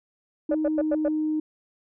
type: tone with pitch glide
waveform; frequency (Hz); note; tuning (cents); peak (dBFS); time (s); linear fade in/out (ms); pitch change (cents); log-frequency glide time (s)
sine; 311.1 to 309; D#4 to D#4; 0 to -12; -22; 0.49-1.4; 5; -12; 0.69-1.07
type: tone bursts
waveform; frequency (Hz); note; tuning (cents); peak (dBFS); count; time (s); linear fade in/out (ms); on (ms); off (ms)
sine; 579; D5; -25; -19; 5; 0.51-1.084; 5; 38; 96
effects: tanh soft clip ceiling -16 dBFS